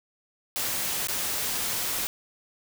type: noise with dropouts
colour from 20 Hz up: white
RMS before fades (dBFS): -29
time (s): 0.56-2.07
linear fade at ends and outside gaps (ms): 0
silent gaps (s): 1.071-1.085
effects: none